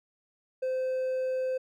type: tone with hard clipping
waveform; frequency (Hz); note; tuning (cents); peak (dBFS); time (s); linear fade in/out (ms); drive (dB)
triangle; 517; C5; -21; -28; 0.62-1.58; 10; 5
effects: none